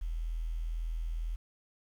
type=tone; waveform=sine; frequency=41 Hz; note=E1; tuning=9 cents flat; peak=-32 dBFS; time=0.01-1.36 s; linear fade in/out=10 ms; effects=10-bit